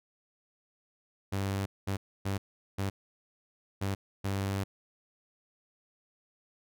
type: tone bursts at uneven times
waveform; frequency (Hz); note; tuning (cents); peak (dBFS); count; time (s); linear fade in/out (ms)
sawtooth; 98; G2; 0; -26; 6; 1.32-1.66 / 1.87-1.97 / 2.25-2.38 / 2.78-2.9 / 3.81-3.95 / 4.24-4.64; 10
effects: none